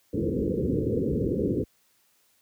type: low-pass noise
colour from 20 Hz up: white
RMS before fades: -26 dBFS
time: 0.13-1.64 s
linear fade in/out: 10 ms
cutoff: 500 Hz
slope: 96 dB/octave
effects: white hiss -66 dBFS RMS until 2.41 s + high-pass 60 Hz 12 dB/octave